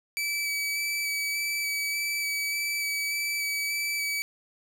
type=tone with vibrato; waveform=sawtooth; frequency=2298 Hz; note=D7; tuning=38 cents flat; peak=-24 dBFS; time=0.17-4.22 s; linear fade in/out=0 ms; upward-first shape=square; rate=1.7 Hz; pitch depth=10 cents each way; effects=none